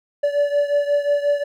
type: beating tone pair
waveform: triangle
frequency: 576 / 581.6 Hz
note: D5 / D5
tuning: -34 / -17 cents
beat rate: 5.6 Hz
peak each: -16 / -20 dBFS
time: 0.23-1.44 s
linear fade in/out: 10 ms
effects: none